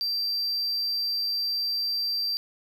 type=tone; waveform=triangle; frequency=4699 Hz; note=D8; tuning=in tune; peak=-24 dBFS; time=0.01-2.37 s; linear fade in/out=0 ms; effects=none